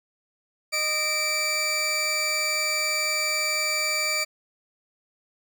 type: tone pair together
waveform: 20% pulse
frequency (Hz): 616 / 2326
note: D#5 / D7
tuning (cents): -17 / -17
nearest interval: octave + major seventh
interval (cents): 2300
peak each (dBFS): -26 / -19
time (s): 0.72-4.25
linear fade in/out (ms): 20
effects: none